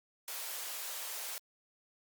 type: high-pass noise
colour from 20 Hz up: white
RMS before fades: -41 dBFS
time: 0.28-1.38 s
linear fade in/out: 0 ms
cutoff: 460 Hz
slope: 24 dB/octave
effects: Opus 48 kbps